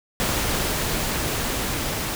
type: noise with level ramp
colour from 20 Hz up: pink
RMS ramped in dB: -23 to -27 dBFS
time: 0.2-2.15 s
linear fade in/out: 0 ms
effects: none